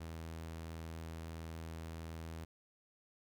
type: tone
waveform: sawtooth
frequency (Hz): 81.5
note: E2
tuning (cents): -19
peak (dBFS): -40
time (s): 0-2.45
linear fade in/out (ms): 10
effects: none